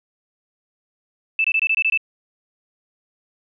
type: tone bursts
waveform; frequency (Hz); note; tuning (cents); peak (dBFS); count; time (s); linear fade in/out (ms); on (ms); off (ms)
sine; 2637; E7; 0; -15; 8; 1.39-1.975; 2; 53; 23
effects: none